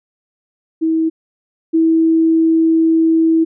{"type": "tone pair in turn", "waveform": "sine", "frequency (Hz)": [322.3, 324.9], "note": ["E4", "E4"], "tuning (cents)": [-39, -25], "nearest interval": "unison", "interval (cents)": 14, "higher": "second", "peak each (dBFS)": [-12, -9], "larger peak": "second", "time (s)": [[0.81, 1.1], [1.73, 3.45]], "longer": "second", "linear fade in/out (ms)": 20, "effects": []}